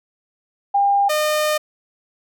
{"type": "tone pair in turn", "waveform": ["sine", "sawtooth"], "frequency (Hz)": [802, 608.8], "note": ["G5", "D#5"], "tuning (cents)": [39, -38], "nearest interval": "perfect fourth", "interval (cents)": 477, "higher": "first", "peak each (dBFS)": -13, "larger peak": "neither", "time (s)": [[0.74, 1.09], [1.09, 1.58]], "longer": "second", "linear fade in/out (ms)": 10, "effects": []}